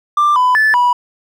triangle tone with pitch steps, 1184 / 1001 / 1744 / 978 Hz, D6 / B5 / A6 / B5, +14 / +23 / -16 / -17 cents, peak -6 dBFS, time 0.17-0.93 s, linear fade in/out 5 ms, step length 190 ms, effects tanh soft clip ceiling -4 dBFS

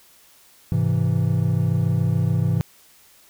triangle chord, Ab augmented, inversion none, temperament equal, 103.83 / 130.81 / 164.81 Hz, Ab2 / C3 / E3, 0 / 0 / 0 cents, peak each -20 dBFS, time 0.72-2.61 s, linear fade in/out 0 ms, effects white hiss -53 dBFS RMS until 3.29 s

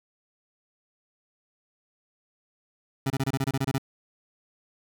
25% pulse tone bursts, 134.9 Hz, C#3, 47 cents flat, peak -20 dBFS, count 11, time 3.06-3.782 s, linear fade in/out 5 ms, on 42 ms, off 26 ms, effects none

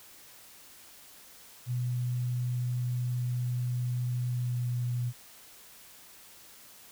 sine tone with pitch glide, 123.47 to 122.12 Hz, B2 to B2, 0 to -19 cents, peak -28 dBFS, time 1.66-5.13 s, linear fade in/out 50 ms, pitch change -19 cents, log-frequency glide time 4.3-4.73 s, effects white hiss -53 dBFS RMS until 6.91 s

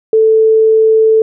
sine tone, 441 Hz, A4, 4 cents sharp, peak -5 dBFS, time 0.13-1.22 s, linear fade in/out 2 ms, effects none

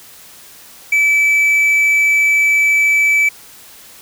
triangle tone, 2307 Hz, D7, 31 cents flat, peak -8 dBFS, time 0.92-3.29 s, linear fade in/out 5 ms, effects white hiss -40 dBFS RMS until 4.01 s

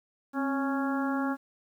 harmonic tone with a mistuned harmonic, 277.2 Hz, C#4, in tune, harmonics 1 / 2 / 3 / 4 / 5 / 6, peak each -28 / -38 / -36 / -38 / -37 / -41 dBFS, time 0.33-1.37 s, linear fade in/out 50 ms, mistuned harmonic 1, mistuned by -57 cents, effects 10-bit

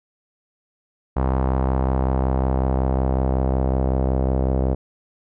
sawtooth tone with low-pass filter sweep, 65.41 Hz, C2, in tune, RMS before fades -20 dBFS, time 1.16-4.75 s, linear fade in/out 10 ms, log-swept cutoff 970 to 590 Hz, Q 1.8, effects none

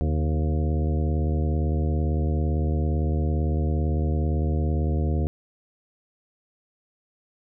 harmonic tone with a mistuned harmonic, 77.78 Hz, D#2, in tune, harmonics 1 / 2 / 3 / 4 / 5 / 6 / 7 / 9, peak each -22 / -28 / -32 / -34 / -36 / -38 / -39 / -41 dBFS, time 0.01-5.27 s, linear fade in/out 0 ms, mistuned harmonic 2, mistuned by -80 cents, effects none

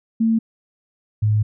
sine tone pair in turn, 225.1 / 106.6 Hz, A3 / G#2, +40 / +46 cents, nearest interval octave + minor second, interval 1294 cents, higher first, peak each -14 / -14 dBFS, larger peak neither, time 0.2-0.39 / 1.22-1.43 s, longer second, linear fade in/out 10 ms, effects none

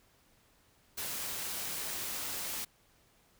white noise, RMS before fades -38 dBFS, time 0.97-2.65 s, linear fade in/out 10 ms, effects pink hiss -67 dBFS RMS until 3.39 s

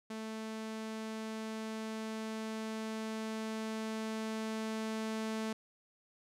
sawtooth tone with level ramp, 220 Hz, A3, in tune, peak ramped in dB -36 to -31 dBFS, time 0.1-5.53 s, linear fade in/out 5 ms, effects low-pass 10000 Hz 12 dB/octave

